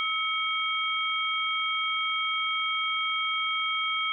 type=tone cluster; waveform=sine; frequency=1288 / 2234 / 3212 Hz; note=E6 / C#7 / G7; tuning=-41 / +13 / +41 cents; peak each=-30 dBFS; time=0-4.12 s; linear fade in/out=0 ms; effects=none